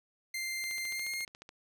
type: tone with pitch glide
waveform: sawtooth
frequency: 2093 to 2130 Hz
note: C7 to C7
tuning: 0 to +30 cents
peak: -31 dBFS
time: 0.34-1.25 s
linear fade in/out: 5 ms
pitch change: +30 cents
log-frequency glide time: 0.89-1.1 s
type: click train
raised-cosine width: 0.2 ms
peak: -31 dBFS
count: 13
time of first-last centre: 0.64-1.491 s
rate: 14.1 Hz
effects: none